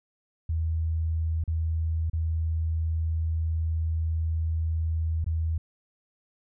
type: tone with dropouts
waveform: sine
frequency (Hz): 80.8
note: E2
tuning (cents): -34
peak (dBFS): -24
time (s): 0.49-5.58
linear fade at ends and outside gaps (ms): 5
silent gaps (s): 1.439-1.477 / 2.099-2.132 / 5.244-5.263
effects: none